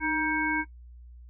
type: harmonic tone with a mistuned harmonic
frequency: 315.8 Hz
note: D#4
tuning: 26 cents sharp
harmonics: 1 / 3 / 5 / 7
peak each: -30 / -30 / -30 / -30 dBFS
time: 0-0.65 s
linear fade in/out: 50 ms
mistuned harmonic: 1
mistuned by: -53 cents
effects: noise-tail reverb RT60 0.1 s tail -19 dB re dry + added 60 Hz sine -45 dBFS peak until 1.29 s